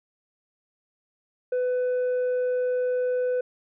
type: tone with tanh clipping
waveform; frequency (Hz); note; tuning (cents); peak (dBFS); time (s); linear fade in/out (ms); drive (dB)
sine; 500; B4; +21; -23; 1.52-3.41; 5; 3
effects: none